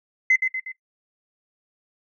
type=tone with echo; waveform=sine; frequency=2050 Hz; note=C7; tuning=36 cents flat; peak=-12 dBFS; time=0.3-0.36 s; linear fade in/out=5 ms; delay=120 ms; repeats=3; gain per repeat=-6 dB; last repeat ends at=0.72 s; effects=noise-tail reverb RT60 0.1 s tail -19 dB re dry + tanh soft clip ceiling -9 dBFS